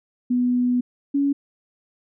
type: tone pair in turn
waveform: sine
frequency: 246.9 / 281.1 Hz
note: B3 / C#4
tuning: 0 / +24 cents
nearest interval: major second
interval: 224 cents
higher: second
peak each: -17 dBFS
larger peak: neither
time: 0.3-0.81 / 1.14-1.33 s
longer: first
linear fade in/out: 10 ms
effects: none